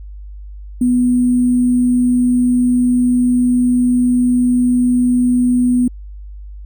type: tone with sample-and-hold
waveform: sine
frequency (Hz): 246.9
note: B3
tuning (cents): 0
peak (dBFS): -10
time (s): 0.81-5.88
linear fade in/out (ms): 5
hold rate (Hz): 8820
effects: added 50 Hz sine -29 dBFS peak until 6.65 s